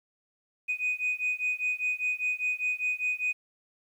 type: beating tone pair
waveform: sine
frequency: 2489 / 2494 Hz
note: D#7 / D#7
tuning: 0 / +3 cents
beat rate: 5 Hz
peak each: -29 dBFS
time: 0.68-3.33 s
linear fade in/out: 20 ms
effects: tanh soft clip ceiling -22 dBFS + 10-bit